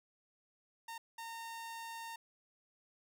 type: tone bursts at uneven times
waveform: sawtooth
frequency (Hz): 916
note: A#5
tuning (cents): -31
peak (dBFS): -40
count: 2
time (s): 0.88-0.98 / 1.18-2.16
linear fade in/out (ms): 5
effects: none